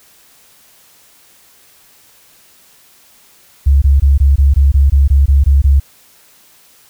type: tone bursts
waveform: sine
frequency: 69.3 Hz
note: C#2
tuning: in tune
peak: -5 dBFS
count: 12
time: 3.66-5.8 s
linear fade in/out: 10 ms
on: 160 ms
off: 20 ms
effects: white hiss -47 dBFS RMS until 6.89 s